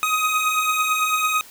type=beating tone pair; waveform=25% pulse; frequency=1249 / 1258 Hz; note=D#6 / D#6; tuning=+6 / +19 cents; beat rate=9 Hz; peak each=-21 / -16 dBFS; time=0.03-1.41 s; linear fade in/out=0 ms; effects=white hiss -45 dBFS RMS until 1.5 s